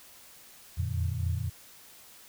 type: tone cluster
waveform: sine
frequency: 83.2 / 87.1 / 115.1 / 149.4 Hz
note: E2 / F2 / A#2 / D3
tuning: +17 / -4 / -22 / +30 cents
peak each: -36 / -30 / -33 / -38 dBFS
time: 0.77-1.5 s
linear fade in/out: 20 ms
effects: white hiss -53 dBFS RMS until 2.28 s